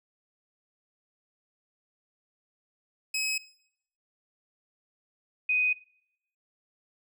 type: tone pair in turn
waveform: 20% pulse / sine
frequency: 2550 / 2498 Hz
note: D#7 / D#7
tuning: +42 / +6 cents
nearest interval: unison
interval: 36 cents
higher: first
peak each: -23 dBFS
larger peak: neither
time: 3.14-3.38 / 5.49-5.73 s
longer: neither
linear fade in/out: 5 ms
effects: noise-tail reverb RT60 0.7 s tail -20 dB re dry